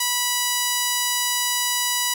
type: tone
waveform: 5% pulse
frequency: 980 Hz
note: B5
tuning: 14 cents flat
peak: -8 dBFS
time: 0-2.14 s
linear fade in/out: 5 ms
effects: none